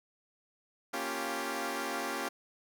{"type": "chord", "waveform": "10% pulse", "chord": "G half-diminished seventh", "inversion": "first", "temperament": "equal with one note detuned", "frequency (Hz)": [233.1, 277.2, 348.2, 392], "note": ["Bb3", "Db4", "F4", "G4"], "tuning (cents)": [0, 0, -5, 0], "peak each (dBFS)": [-33, -30, -32, -30], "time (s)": [0.93, 2.29], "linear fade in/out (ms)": 10, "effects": []}